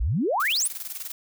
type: exponential sweep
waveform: sine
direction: up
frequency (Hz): 46.25 to 10710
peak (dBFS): -21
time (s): 0-0.68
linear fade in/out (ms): 10
type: noise with tremolo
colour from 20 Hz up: blue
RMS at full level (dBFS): -33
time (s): 0.4-1.12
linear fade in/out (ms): 2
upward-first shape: square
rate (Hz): 20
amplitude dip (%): 65
effects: none